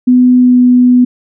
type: tone with pitch glide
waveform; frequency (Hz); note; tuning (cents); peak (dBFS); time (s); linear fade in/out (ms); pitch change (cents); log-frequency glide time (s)
sine; 250 to 248.1; B3 to B3; +21 to +8; -3; 0.07-1.05; 10; -13; 0.39-0.58
effects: none